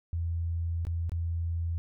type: tone with dropouts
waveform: sine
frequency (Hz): 84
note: E2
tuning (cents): +33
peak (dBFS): -28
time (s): 0.13-1.78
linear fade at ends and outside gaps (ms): 0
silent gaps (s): 0.851-0.869 / 1.095-1.119
effects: none